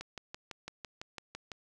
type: click train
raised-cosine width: 0.2 ms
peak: -24 dBFS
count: 10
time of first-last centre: 0.01-1.518 s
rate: 5.97 Hz
effects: none